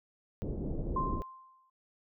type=low-pass noise; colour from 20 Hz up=pink; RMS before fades=-35 dBFS; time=0.42-1.22 s; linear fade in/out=0 ms; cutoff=460 Hz; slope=24 dB/octave
type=tone with exponential decay; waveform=sine; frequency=1046.5 Hz; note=C6; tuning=in tune; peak=-28 dBFS; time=0.96-1.7 s; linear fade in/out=5 ms; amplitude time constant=160 ms
effects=none